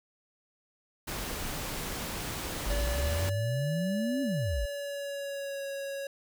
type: noise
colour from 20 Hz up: pink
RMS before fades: -36 dBFS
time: 1.07-3.3 s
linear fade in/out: 10 ms
type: exponential two-way sweep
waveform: sine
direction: up then down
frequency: 46.51 to 278.3 to 46.51 Hz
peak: -28 dBFS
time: 2.66-4.66 s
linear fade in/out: 10 ms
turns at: 4.22 s
type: tone with pitch glide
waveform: square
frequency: 576 to 553.5 Hz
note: D5 to C#5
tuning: -34 to -3 cents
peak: -35 dBFS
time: 2.7-6.07 s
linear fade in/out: 2 ms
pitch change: -69 cents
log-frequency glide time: 4.43-5.64 s
effects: none